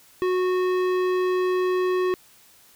sine tone with tanh clipping, 366.9 Hz, F#4, 15 cents flat, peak -22 dBFS, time 0.22-2.14 s, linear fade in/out 0 ms, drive 16 dB, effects white hiss -54 dBFS RMS until 2.75 s

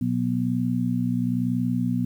harmonic tone, 61 Hz, B1, 21 cents flat, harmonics 2 / 3 / 4, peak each -27 / -27 / -24 dBFS, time 0.01-2.05 s, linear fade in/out 5 ms, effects 9-bit

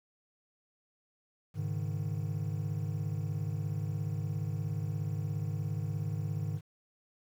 triangle chord, Ab suspended fourth, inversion none, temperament equal, 103.83 / 138.59 / 155.56 Hz, Ab2 / Db3 / Eb3, 0 / 0 / 0 cents, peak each -33 / -37 / -34 dBFS, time 1.54-6.61 s, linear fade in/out 50 ms, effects 10-bit

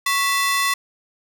sawtooth ring-modulated tone, 1539 Hz, G6, 32 cents flat, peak -11 dBFS, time 0.06-0.74 s, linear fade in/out 5 ms, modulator 432 Hz, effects none

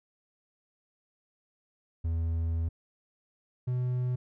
triangle tone pair in turn, 82.41 / 125.09 Hz, E2 / B2, 0 / +23 cents, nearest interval perfect fifth, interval 723 cents, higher second, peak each -25 dBFS, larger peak neither, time 2.04-2.69 / 3.67-4.16 s, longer first, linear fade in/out 10 ms, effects none

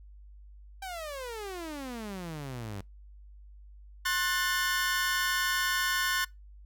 sawtooth exponential sweep, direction down, 790 to 95 Hz, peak -33 dBFS, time 0.82-2.81 s, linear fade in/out 5 ms
sawtooth chord, F# diminished, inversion second, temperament just, 1065.6 / 1480 / 1776 Hz, C6 / F#6 / A6, +31 / 0 / +16 cents, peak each -29 / -27 / -28 dBFS, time 4.05-6.25 s, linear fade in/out 10 ms
effects noise-tail reverb RT60 0.2 s tail -24 dB re dry + added 50 Hz sine -48 dBFS peak until 6.65 s

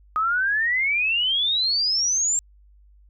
sine exponential sweep, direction up, 1244.5 to 7520 Hz, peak -19 dBFS, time 0.16-2.39 s, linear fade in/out 0 ms, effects added 50 Hz sine -50 dBFS peak until 3.09 s

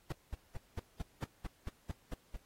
brown noise bursts, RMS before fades -38 dBFS, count 11, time 0.1-2.364 s, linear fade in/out 5 ms, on 24 ms, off 200 ms, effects pink hiss -69 dBFS RMS until 2.45 s + AAC 48 kbps

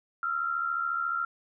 sine tone pair together, 1306 / 1380.1 Hz, E6 / F6, -17 / -21 cents, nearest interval minor second, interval 96 cents, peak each -34 / -28 dBFS, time 0.23-1.25 s, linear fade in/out 2 ms, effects none

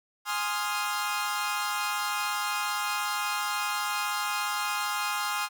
sawtooth chord, F minor seventh, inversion first, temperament equal, 830.6 / 1046.5 / 1244.5 / 1396.9 Hz, Ab5 / C6 / Eb6 / F6, 0 / 0 / 0 / 0 cents, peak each -30 dBFS, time 0.25-5.49 s, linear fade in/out 50 ms, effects none

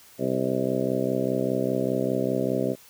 harmonic tone with a mistuned harmonic, 65 Hz, C2, 11 cents flat, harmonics 2 / 3 / 4 / 5 / 6 / 7 / 8 / 9 / 10, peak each -33 / -31 / -29 / -34 / -29 / -35 / -30 / -34 / -33 dBFS, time 0.18-2.76 s, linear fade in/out 50 ms, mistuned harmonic 10, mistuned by -22 cents, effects white hiss -52 dBFS RMS until 2.89 s

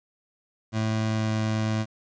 25% pulse tone with pitch glide, 109.9 to 109.27 Hz, A2 to A2, -2 to -12 cents, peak -20 dBFS, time 0.72-1.86 s, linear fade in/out 50 ms, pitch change -10 cents, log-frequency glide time 1.08-1.32 s, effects resampled to 16000 Hz + 9-bit

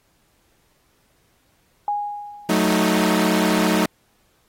sine tone with exponential decay, 824 Hz, G#5, 14 cents flat, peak -18 dBFS, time 1.88-2.94 s, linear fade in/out 1 ms, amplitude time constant 230 ms
sawtooth chord, D# diminished, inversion first, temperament equal with one note detuned, 185 / 220 / 312.6 Hz, F#3 / A3 / D#4, 0 / 0 / +8 cents, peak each -17 dBFS, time 2.49-3.86 s, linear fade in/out 5 ms
effects pink hiss -63 dBFS RMS until 4.48 s + AAC 48 kbps

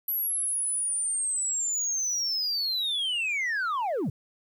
sine linear sweep, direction down, 11840 to 104.3 Hz, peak -23 dBFS, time 0.08-4.1 s, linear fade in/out 5 ms, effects tanh soft clip ceiling -25 dBFS + 10-bit

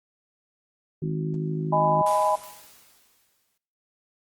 harmonic tone, 52.5 Hz, G#1, 19 cents sharp, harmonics 3 / 4 / 5 / 6 / 7, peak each -26 / -37 / -36 / -40 / -33 dBFS, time 1.02-2.02 s, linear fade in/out 5 ms
sine chord, G# minor, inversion second, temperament just, 623 / 830.6 / 996.7 Hz, D#5 / G#5 / B5, +2 / 0 / +16 cents, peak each -23 dBFS, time 1.72-2.36 s, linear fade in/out 10 ms
white noise with exponential decay, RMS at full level -35 dBFS, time 2.06-3.58 s, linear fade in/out 5 ms, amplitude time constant 330 ms
effects noise-tail reverb RT60 0.8 s tail -19 dB re dry + Opus 32 kbps

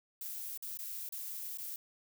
violet noise with dropouts, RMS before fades -42 dBFS, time 0.21-1.76 s, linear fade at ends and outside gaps 2 ms, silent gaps 0.576-0.624 / 0.774-0.789 / 1.09-1.123 / 1.574-1.584 s, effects none

